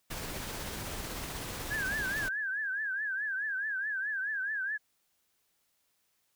pink noise with tremolo, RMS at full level -38 dBFS, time 0.1-2.29 s, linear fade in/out 10 ms, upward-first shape triangle, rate 16 Hz, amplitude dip 25%
sine tone with vibrato, 1632 Hz, G#6, 31 cents flat, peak -31 dBFS, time 1.7-4.78 s, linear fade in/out 20 ms, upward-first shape triangle, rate 4.7 Hz, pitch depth 150 cents each way
effects white hiss -75 dBFS RMS until 6.35 s

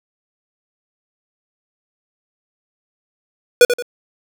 square tone with echo, 486.9 Hz, B4, 25 cents flat, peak -5 dBFS, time 3.61-3.65 s, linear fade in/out 2 ms, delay 87 ms, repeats 2, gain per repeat -9 dB, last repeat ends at 3.824 s, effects none

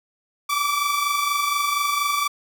sawtooth tone pair together, 1152 / 1176.2 Hz, D6 / D6, -34 / +2 cents, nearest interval unison, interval 36 cents, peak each -18 / -22 dBFS, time 0.49-2.28 s, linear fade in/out 10 ms, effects none

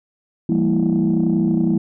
sine tone cluster, 169.1 / 198.6 / 230.8 / 328.7 Hz, E3 / G3 / A#3 / E4, +44 / +23 / -17 / -5 cents, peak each -19 dBFS, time 0.49-1.78 s, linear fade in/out 5 ms, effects tanh soft clip ceiling -9 dBFS

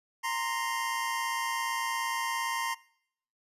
25% pulse tone pair together, 929.1 / 1046.5 Hz, A#5 / C6, -6 / 0 cents, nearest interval major second, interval 206 cents, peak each -29 / -29 dBFS, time 0.23-2.75 s, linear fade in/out 20 ms, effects noise-tail reverb RT60 0.7 s tail -22 dB re dry + resampled to 32000 Hz

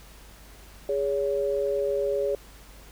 sine tone pair together, 411.7 / 563.4 Hz, G#4 / C#5, -15 / +28 cents, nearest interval perfect fourth, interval 543 cents, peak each -26 dBFS, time 0.89-2.35 s, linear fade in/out 2 ms, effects added 50 Hz sine -48 dBFS peak until 2.91 s + pink hiss -51 dBFS RMS until 2.91 s

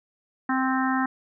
harmonic tone, 261.6 Hz, C4, in tune, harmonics 1 / 3 / 4 / 5 / 6 / 7, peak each -24 / -29 / -30 / -31 / -32 / -32 dBFS, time 0.49-1.06 s, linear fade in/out 5 ms, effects none

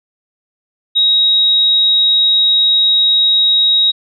sine tone, 3798 Hz, A#7, 32 cents sharp, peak -8 dBFS, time 0.95-3.92 s, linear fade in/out 20 ms, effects none

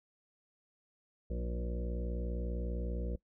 harmonic tone with a mistuned harmonic, 60 Hz, B1, 49 cents flat, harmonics 1 / 2 / 3 / 4 / 5 / 6 / 8 / 9 / 10, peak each -35 / -49 / -43 / -49 / -52 / -48 / -46 / -50 / -55 dBFS, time 1.3-3.16 s, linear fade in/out 5 ms, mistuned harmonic 4, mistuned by -36 cents, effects noise-tail reverb RT60 0.1 s tail -21 dB re dry

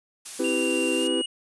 blue noise, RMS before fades -34 dBFS, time 0.25-1.08 s, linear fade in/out 10 ms
triangle chord, C major seventh, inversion none, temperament equal with one note detuned, 261.6 / 329.6 / 392 / 500.5 Hz, C4 / E4 / G4 / B4, 0 / 0 / 0 / +23 cents, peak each -27 / -25 / -28 / -27 dBFS, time 0.39-1.22 s, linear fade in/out 10 ms
square tone with pitch glide, 2778 to 2891 Hz, F7 to F#7, -10 to -41 cents, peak -28 dBFS, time 0.44-1.26 s, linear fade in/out 5 ms, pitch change +69 cents, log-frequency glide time 0.96-1.1 s
effects resampled to 24000 Hz

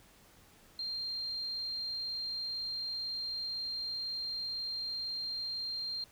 sine tone, 4186 Hz, C8, in tune, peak -35 dBFS, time 0.79-6.04 s, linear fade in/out 2 ms, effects pink hiss -61 dBFS RMS until 6.11 s

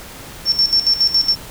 sine tone with tremolo, 5430 Hz, F8, 50 cents flat, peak -10 dBFS, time 0.45-1.36 s, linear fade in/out 50 ms, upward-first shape square, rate 7.2 Hz, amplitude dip 75%, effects pink hiss -35 dBFS RMS until 1.5 s

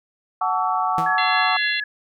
sine chord, F# minor seventh, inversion none, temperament equal with one note detuned, 740 / 880 / 1136 / 1318.5 Hz, F#5 / A5 / C#6 / E6, 0 / 0 / +42 / 0 cents, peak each -23 / -25 / -23 / -27 dBFS, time 0.41-1.57 s, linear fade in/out 5 ms
sawtooth tone with exponential decay, 164.81 Hz, E3, in tune, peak -19 dBFS, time 0.98-1.18 s, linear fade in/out 0 ms, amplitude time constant 43 ms
sine tone with tremolo, 1690 Hz, G#6, 30 cents sharp, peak -20 dBFS, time 1.06-1.84 s, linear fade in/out 5 ms, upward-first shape triangle, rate 3.8 Hz, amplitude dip 55%
harmonic tone, 684 Hz, F5, 36 cents flat, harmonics 3 / 4 / 5 / 6, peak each -26 / -27 / -28 / -29 dBFS, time 1.18-1.8 s, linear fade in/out 2 ms
effects none

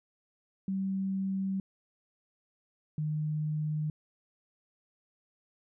sine tone pair in turn, 192.5 / 152.79 Hz, G3 / D#3, -31 / -31 cents, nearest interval major third, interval 400 cents, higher first, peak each -29 / -29 dBFS, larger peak neither, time 0.68-1.6 / 2.98-3.9 s, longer neither, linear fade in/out 2 ms, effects none

